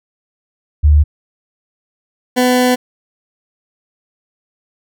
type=tone pair in turn; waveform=sine / 20% pulse; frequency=74.4 / 250.3 Hz; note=D2 / B3; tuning=+23 / +23 cents; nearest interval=octave + major sixth; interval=2100 cents; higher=second; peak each=-5 dBFS; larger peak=neither; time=0.83-1.04 / 2.36-2.76 s; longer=second; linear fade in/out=20 ms; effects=none